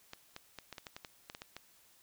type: clicks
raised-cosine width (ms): 0.2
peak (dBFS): -27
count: 12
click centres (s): 0.134 / 0.364 / 0.587 / 0.727 / 0.782 / 0.868 / 0.965 / 1.048 / 1.299 / 1.349 / 1.419 / 1.566
effects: white hiss -65 dBFS RMS until 2.02 s